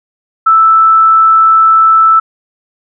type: tone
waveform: sine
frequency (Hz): 1318.5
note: E6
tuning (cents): 0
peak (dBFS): -3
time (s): 0.46-2.2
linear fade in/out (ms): 10
effects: none